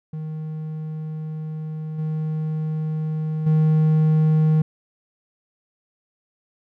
triangle tone with level steps, 156.1 Hz, D#3, 6 cents sharp, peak -25 / -20 / -12 dBFS, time 0.13-4.62 s, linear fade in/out 5 ms, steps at 1.98 / 3.46 s, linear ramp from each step 10 ms, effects none

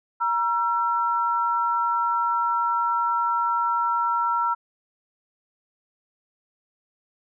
sine tone pair together, 946 / 1347.4 Hz, A#5 / E6, +25 / +38 cents, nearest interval tritone, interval 613 cents, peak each -23 dBFS, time 0.2-4.55 s, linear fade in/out 20 ms, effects none

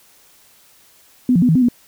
sine tone with pitch steps, 250.3 / 173.6 / 248.3 / 160.4 / 255.5 / 241.5 Hz, B3 / F3 / B3 / E3 / C4 / B3, +23 / -10 / +9 / -47 / -41 / -39 cents, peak -10 dBFS, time 1.29-1.686 s, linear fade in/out 2 ms, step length 66 ms, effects white hiss -51 dBFS RMS until 1.87 s

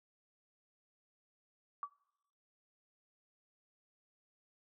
sine tone with exponential decay, 1148 Hz, D6, 40 cents flat, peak -33 dBFS, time 1.83-1.92 s, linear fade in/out 1 ms, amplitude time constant 18 ms, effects noise-tail reverb RT60 1.0 s tail -25 dB re dry

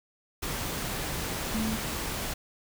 sine tone in noise, 219.3 Hz, A3, 6 cents flat, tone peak -28 dBFS, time 1.54-1.76 s, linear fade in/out 10 ms, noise pink, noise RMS -33 dBFS, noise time 0.42-2.34 s, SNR +2 dB, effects none

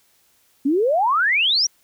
sine exponential sweep, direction up, 260.6 to 5920 Hz, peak -15 dBFS, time 0.65-1.67 s, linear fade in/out 10 ms, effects white hiss -60 dBFS RMS until 1.83 s

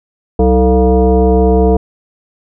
sine tone with frequency modulation, 189.7 Hz, F#3, 43 cents sharp, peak -6 dBFS, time 0.39-1.77 s, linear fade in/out 5 ms, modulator 255 Hz, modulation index 1.7, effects none

